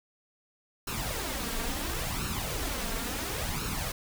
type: noise with flanger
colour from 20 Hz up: pink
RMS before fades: -33 dBFS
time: 0.87-3.92 s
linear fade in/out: 5 ms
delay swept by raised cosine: 0.73 to 4.43 ms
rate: 0.72 Hz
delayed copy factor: +0.65
effects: none